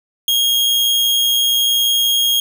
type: tone with amplitude modulation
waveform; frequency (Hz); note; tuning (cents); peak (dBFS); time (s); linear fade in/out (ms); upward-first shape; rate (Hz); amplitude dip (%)
40% pulse; 3263; G#7; -31; -11; 0.28-2.4; 2; sine; 121; 25
effects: none